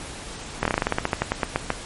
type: slowing click train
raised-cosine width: 0.5 ms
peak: -5 dBFS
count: 17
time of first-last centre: 0.63-1.703 s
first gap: 23 ms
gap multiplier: 1.13
effects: pink hiss -36 dBFS RMS until 1.85 s + MP3 48 kbps